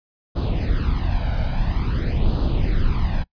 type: noise with flanger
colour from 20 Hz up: brown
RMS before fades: -20 dBFS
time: 0.35-3.24 s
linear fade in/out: 20 ms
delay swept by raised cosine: 0.23 to 1.33 ms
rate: 0.49 Hz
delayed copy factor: +0.75
effects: noise-tail reverb RT60 0.1 s tail -22 dB re dry + resampled to 11025 Hz